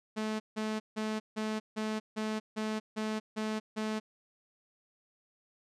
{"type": "tone bursts", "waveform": "sawtooth", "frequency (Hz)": 216.5, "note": "A3", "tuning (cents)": -28, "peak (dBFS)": -28, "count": 10, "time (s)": [0.16, 4], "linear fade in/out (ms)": 20, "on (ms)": 240, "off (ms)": 160, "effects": ["low-pass 7000 Hz 12 dB/octave"]}